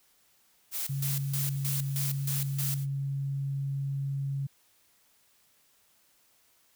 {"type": "noise with tremolo", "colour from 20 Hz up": "blue", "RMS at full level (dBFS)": -33, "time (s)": [0.71, 2.87], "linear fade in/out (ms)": 50, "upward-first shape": "square", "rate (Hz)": 3.2, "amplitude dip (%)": 80}
{"type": "tone", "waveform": "sine", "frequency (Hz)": 138.2, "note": "C#3", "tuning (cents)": -5, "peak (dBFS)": -29, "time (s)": [0.89, 4.47], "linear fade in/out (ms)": 10}
{"effects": ["white hiss -66 dBFS RMS until 6.75 s"]}